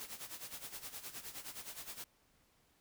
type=noise with tremolo; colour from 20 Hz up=white; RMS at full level=-45 dBFS; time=0-2.04 s; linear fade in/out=0 ms; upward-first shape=sine; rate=9.6 Hz; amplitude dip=75%; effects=pink hiss -72 dBFS RMS until 2.8 s